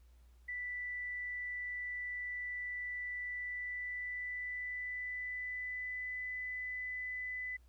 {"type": "tone with pitch glide", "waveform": "sine", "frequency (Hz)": [1975.5, 2001], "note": ["B6", "B6"], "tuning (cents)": [0, 22], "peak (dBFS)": -38, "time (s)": [0.48, 7.57], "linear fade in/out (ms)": 10, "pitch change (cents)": 22, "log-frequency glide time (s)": [3.32, 6.19], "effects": ["added 60 Hz sine -59 dBFS peak until 7.68 s", "pink hiss -75 dBFS RMS until 7.68 s"]}